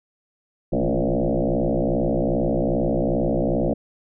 sine tone with frequency modulation, 160 Hz, D#3, 49 cents sharp, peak -18 dBFS, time 0.72-3.74 s, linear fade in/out 10 ms, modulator 62.5 Hz, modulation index 7.7, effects none

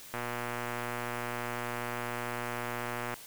click train, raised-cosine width 0.5 ms, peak -20 dBFS, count 361, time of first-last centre 0.14-3.14 s, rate 120 Hz, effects white hiss -49 dBFS RMS until 3.26 s

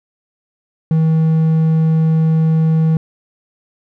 triangle tone, 160 Hz, D#3, 49 cents sharp, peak -8 dBFS, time 0.91-2.97 s, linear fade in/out 2 ms, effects none

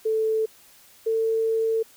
sine tone pair in turn, 440 / 447.9 Hz, A4 / A4, 0 / +31 cents, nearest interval unison, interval 31 cents, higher second, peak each -20 dBFS, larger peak neither, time 0.05-0.46 / 1.06-1.83 s, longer second, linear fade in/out 10 ms, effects white hiss -53 dBFS RMS until 1.96 s

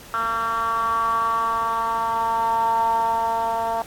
10% pulse tone with band-pass filter sweep, 227.7 Hz, A#3, 40 cents flat, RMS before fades -22 dBFS, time 0.14-3.82 s, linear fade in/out 0 ms, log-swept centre 1300 to 790 Hz, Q 7.3, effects pink hiss -43 dBFS RMS until 3.86 s + AAC 64 kbps

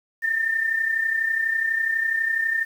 sine tone pair together, 1776 / 1808.1 Hz, A6 / A6, +16 / +47 cents, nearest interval unison, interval 31 cents, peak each -28 / -21 dBFS, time 0.22-2.65 s, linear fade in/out 20 ms, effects 8-bit

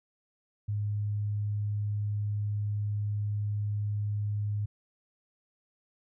sine tone, 103.83 Hz, G#2, in tune, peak -28 dBFS, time 0.68-4.66 s, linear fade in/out 10 ms, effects none

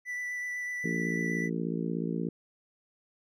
triangle tone with vibrato, 1975.5 Hz, B6, in tune, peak -31 dBFS, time 0.05-1.5 s, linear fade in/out 50 ms, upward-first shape sine, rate 8 Hz, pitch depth 10 cents each way
harmonic tone, 56.7 Hz, A#1, 47 cents flat, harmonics 3 / 4 / 5 / 6 / 7 / 8, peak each -33 / -35 / -37 / -39 / -40 / -41 dBFS, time 0.84-2.29 s, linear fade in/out 5 ms
effects none

